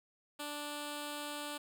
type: tone with notch filter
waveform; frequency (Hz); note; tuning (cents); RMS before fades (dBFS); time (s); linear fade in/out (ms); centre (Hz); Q
5% pulse; 293.7; D4; 0; -42; 0.39-1.58; 10; 2000; 1.7
effects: none